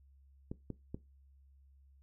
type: clicks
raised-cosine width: 3 ms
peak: -27 dBFS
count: 3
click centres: 0.515 / 0.703 / 0.945 s
effects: noise-tail reverb RT60 0.2 s tail -18 dB re dry + added 68 Hz sine -60 dBFS peak until 2.02 s